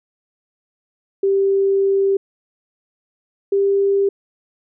sine tone pair in turn, 392 / 396.3 Hz, G4 / G4, 0 / +19 cents, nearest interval unison, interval 19 cents, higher second, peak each -13 dBFS, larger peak neither, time 1.23-2.17 / 3.52-4.09 s, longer first, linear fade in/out 5 ms, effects none

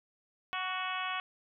harmonic tone with a mistuned harmonic, 370 Hz, F#4, in tune, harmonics 2 / 3 / 4 / 5 / 6 / 7 / 8 / 9, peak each -41 / -37 / -41 / -44 / -43 / -41 / -44 / -45 dBFS, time 0.53-1.2 s, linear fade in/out 0 ms, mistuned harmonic 3, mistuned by +19 cents, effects none

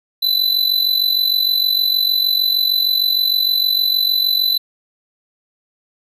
square tone with amplitude modulation, 4002 Hz, B7, 22 cents sharp, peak -11 dBFS, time 0.22-4.58 s, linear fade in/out 10 ms, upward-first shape sine, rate 46.5 Hz, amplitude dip 70%, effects none

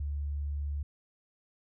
sine tone, 72.2 Hz, D2, 29 cents flat, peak -31 dBFS, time 0-0.83 s, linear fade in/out 5 ms, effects none

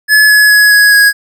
square tone with pitch steps, 1710 / 1696.2 / 1682.6 / 1669 / 1655.6 Hz, A6 / G#6 / G#6 / G#6 / G#6, -50 / +36 / +22 / +8 / -6 cents, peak -4 dBFS, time 0.08-1.13 s, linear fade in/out 50 ms, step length 210 ms, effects none

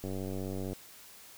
click train, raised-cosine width 2 ms, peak -25 dBFS, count 67, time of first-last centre 0.04-0.731 s, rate 95.5 Hz, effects white hiss -53 dBFS RMS until 1.37 s

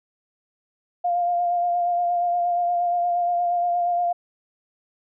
sine tone with vibrato, 701 Hz, F5, 6 cents sharp, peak -19 dBFS, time 1.04-4.13 s, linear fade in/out 10 ms, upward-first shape sine, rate 8.5 Hz, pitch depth 22 cents each way, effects none

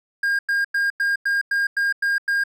triangle tone bursts, 1615 Hz, G#6, 49 cents flat, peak -16 dBFS, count 9, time 0.23-2.438 s, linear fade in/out 5 ms, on 160 ms, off 96 ms, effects none

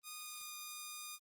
5% pulse tone with pitch glide, 1231 to 1221.1 Hz, D#6 to D#6, -19 to -33 cents, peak -34 dBFS, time 0.03-1.19 s, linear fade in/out 50 ms, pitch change -14 cents, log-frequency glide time 0.17-0.39 s, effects Opus 24 kbps

